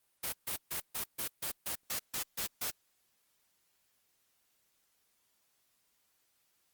white noise bursts, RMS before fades -36 dBFS, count 11, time 0.23-2.708 s, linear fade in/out 10 ms, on 98 ms, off 140 ms, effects white hiss -75 dBFS RMS until 6.73 s + Opus 32 kbps

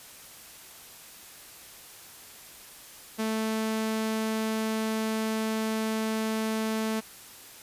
sawtooth tone, 220 Hz, A3, in tune, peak -23 dBFS, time 3.18-7.01 s, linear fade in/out 20 ms, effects white hiss -48 dBFS RMS until 7.62 s + resampled to 32000 Hz

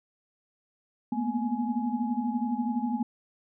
sine tone cluster, 218.8 / 235.7 / 247.8 / 839 Hz, A3 / A#3 / B3 / G#5, -9 / +19 / +6 / +17 cents, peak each -34 / -30 / -31 / -35 dBFS, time 1.12-3.03 s, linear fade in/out 5 ms, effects none

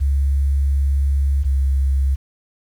sine tone pair in turn, 69.3 / 67.72 Hz, C#2 / C#2, 0 / -40 cents, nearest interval unison, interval 40 cents, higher first, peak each -14 dBFS, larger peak neither, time 0-1.44 / 1.44-2.16 s, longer first, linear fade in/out 20 ms, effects 8-bit

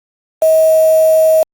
sine tone with quantisation, 637 Hz, D#5, 41 cents sharp, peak -6 dBFS, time 0.42-1.43 s, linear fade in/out 2 ms, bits 4, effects Opus 48 kbps

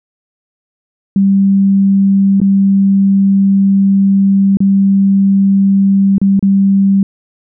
sine tone with dropouts, 196 Hz, G3, in tune, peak -6 dBFS, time 1.16-7.03 s, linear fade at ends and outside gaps 2 ms, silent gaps 2.402-2.415 / 4.571-4.604 / 6.182-6.215 / 6.394-6.426 s, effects none

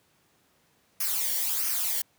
blue noise with flanger, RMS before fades -28 dBFS, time 1-2.02 s, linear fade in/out 5 ms, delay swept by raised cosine 0.26 to 0.8 ms, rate 1.5 Hz, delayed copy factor -0.65, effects pink hiss -66 dBFS RMS until 2.18 s + high-pass 100 Hz 12 dB/octave

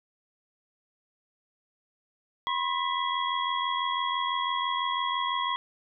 sine tone cluster, 981 / 1067 / 1984 / 3310 Hz, B5 / C6 / B6 / G#7, -12 / +34 / +7 / -6 cents, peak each -32 / -29 / -36 / -33 dBFS, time 2.47-5.56 s, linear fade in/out 0 ms, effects none

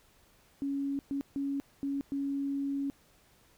sine tone bursts at uneven times, 278.3 Hz, C#4, 7 cents sharp, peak -30 dBFS, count 5, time 0.62-0.99 / 1.11-1.21 / 1.36-1.6 / 1.83-2.01 / 2.12-2.9 s, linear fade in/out 0 ms, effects pink hiss -64 dBFS RMS until 3.57 s

